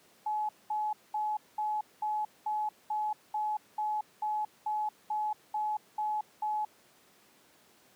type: tone bursts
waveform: sine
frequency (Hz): 851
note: G#5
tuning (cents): +42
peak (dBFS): -29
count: 15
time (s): 0.26-6.65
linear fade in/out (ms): 5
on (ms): 230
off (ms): 210
effects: pink hiss -62 dBFS RMS until 7.95 s + high-pass 200 Hz 12 dB/octave